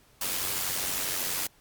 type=noise with amplitude modulation; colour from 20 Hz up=white; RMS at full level=-28 dBFS; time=0.21-1.47 s; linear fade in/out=5 ms; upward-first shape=sine; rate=92.5 Hz; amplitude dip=55%; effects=pink hiss -61 dBFS RMS until 1.6 s + Opus 48 kbps